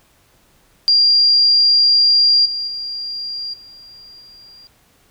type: tone with level steps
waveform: sine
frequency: 4778 Hz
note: D8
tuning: 29 cents sharp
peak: -9 / -20 / -23 / -38 / -40 dBFS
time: 0.88-4.67 s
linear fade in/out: 0 ms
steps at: 2.45 / 2.67 / 3.53 / 4.2 s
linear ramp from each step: 10 ms
effects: pink hiss -55 dBFS RMS until 5.1 s